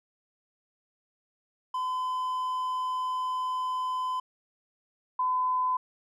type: tone pair in turn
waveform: triangle / sine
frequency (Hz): 1017 / 1013.1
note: C6 / B5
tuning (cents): -50 / +44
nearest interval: unison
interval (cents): 6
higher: first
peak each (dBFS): -26 / -24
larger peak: second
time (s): 1.74-4.2 / 5.19-5.77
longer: first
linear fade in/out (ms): 5
effects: none